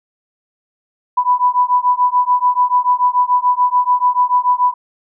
sine beating tone pair, 987.8 / 994.7 Hz, B5 / B5, 0 / +12 cents, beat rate 6.9 Hz, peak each -14 dBFS, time 1.17-4.74 s, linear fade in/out 10 ms, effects none

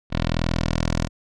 10% pulse tone with low-pass filter sweep, 41.2 Hz, E1, in tune, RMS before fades -23 dBFS, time 0.1-1.09 s, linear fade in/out 50 ms, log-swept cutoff 3800 to 6700 Hz, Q 1.6, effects none

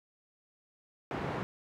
pink band-pass noise, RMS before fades -36 dBFS, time 1.11-1.43 s, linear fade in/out 0 ms, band 110 to 1600 Hz, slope 12 dB/octave, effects none

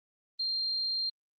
sine tone, 4186 Hz, C8, in tune, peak -29 dBFS, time 0.39-1.1 s, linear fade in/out 10 ms, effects Opus 24 kbps

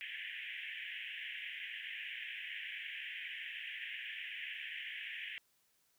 pink band-pass noise, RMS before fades -45 dBFS, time 0.01-5.38 s, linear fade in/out 0 ms, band 1700 to 3200 Hz, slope 96 dB/octave, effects white hiss -75 dBFS RMS until 5.98 s

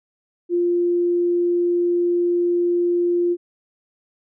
sine tone, 349.2 Hz, F4, in tune, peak -16 dBFS, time 0.49-3.37 s, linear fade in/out 50 ms, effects none

